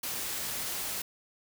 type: noise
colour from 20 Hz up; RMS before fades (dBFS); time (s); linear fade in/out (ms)
white; -35; 0.03-1.02; 5
effects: none